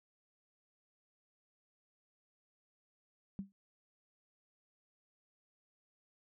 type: tone with exponential decay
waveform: sine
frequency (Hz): 196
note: G3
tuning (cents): 0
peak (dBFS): -34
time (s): 3.39-3.52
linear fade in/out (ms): 0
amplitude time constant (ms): 27
effects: none